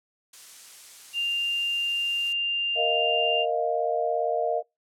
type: noise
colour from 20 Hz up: blue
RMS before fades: -42 dBFS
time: 0.33-2.33 s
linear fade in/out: 5 ms
type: tone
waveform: sine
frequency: 2794 Hz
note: F7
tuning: in tune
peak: -24 dBFS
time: 1.13-3.46 s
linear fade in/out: 50 ms
type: chord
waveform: sine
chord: Bb suspended fourth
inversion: none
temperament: just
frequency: 466.2 / 621.6 / 699.2 Hz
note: Bb4 / Eb5 / F5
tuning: 0 / -2 / +2 cents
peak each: -28 / -27 / -27 dBFS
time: 2.75-4.63 s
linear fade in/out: 50 ms
effects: noise-tail reverb RT60 0.2 s tail -25 dB re dry + low-pass 9000 Hz 12 dB/octave